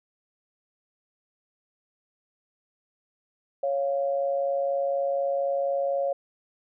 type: tone pair together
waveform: sine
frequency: 554.4 / 698.5 Hz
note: C#5 / F5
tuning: 0 / 0 cents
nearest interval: major third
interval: 400 cents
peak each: -24 / -31 dBFS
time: 3.63-6.13 s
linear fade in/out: 5 ms
effects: none